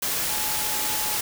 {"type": "tone in noise", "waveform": "sine", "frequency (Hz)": 853, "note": "G#5", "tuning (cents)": 46, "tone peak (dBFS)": -35, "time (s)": [0.29, 1.17], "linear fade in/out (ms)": 5, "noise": "white", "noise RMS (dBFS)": -26, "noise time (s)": [0.02, 1.21], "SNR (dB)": -12, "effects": []}